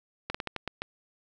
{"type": "slowing click train", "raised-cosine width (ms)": 0.3, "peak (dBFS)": -16, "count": 7, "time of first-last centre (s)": [0.3, 0.819], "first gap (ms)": 45, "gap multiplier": 1.26, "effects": []}